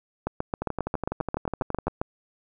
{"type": "two click trains", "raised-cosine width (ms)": 1, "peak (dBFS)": [-14, -12], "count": [16, 14], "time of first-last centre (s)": [[0.62, 1.87], [0.27, 2.015]], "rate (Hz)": [12, 7.45], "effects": []}